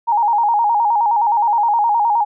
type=tone with vibrato; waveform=sine; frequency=880 Hz; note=A5; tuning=in tune; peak=-12 dBFS; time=0.07-2.25 s; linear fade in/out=20 ms; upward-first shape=square; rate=9.6 Hz; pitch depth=100 cents each way; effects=none